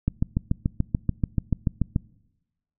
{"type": "click train", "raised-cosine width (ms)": 5, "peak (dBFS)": -9, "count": 14, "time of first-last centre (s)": [0.08, 1.961], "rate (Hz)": 6.91, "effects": ["noise-tail reverb RT60 1.0 s tail -24 dB re dry"]}